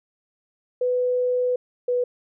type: tone pair in turn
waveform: sine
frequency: 497.8 / 492.4 Hz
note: B4 / B4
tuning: +14 / -5 cents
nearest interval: unison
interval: 19 cents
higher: first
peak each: -19 dBFS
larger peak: neither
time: 0.81-1.56 / 1.88-2.04 s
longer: first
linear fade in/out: 5 ms
effects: none